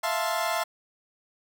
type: chord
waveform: 30% pulse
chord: F major seventh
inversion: third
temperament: equal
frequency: 659.3 / 698.5 / 880 / 1046.5 Hz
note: E5 / F5 / A5 / C6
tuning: 0 / 0 / 0 / 0 cents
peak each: -27 / -29 / -30 / -29 dBFS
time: 0.03-0.64 s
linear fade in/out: 10 ms
effects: none